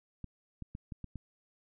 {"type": "clicks", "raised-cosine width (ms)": 5, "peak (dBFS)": -29, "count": 6, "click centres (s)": [0.243, 0.623, 0.751, 0.922, 1.043, 1.157], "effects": []}